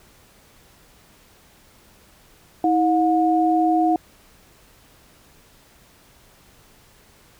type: tone pair together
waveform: sine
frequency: 321.6 / 722 Hz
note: E4 / F#5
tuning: -43 / -43 cents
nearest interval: octave + major second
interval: 1400 cents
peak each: -18 dBFS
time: 2.64-3.96 s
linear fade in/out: 2 ms
effects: pink hiss -53 dBFS RMS until 7.39 s